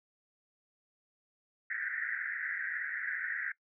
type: band-pass noise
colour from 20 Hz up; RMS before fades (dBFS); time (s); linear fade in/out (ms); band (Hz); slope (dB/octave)
white; -37; 1.7-3.52; 5; 1500 to 2000; 96
effects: noise-tail reverb RT60 0.1 s tail -20 dB re dry